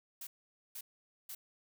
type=noise bursts; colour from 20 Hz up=blue; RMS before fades=-45 dBFS; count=3; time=0.21-1.35 s; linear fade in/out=5 ms; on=60 ms; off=480 ms; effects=none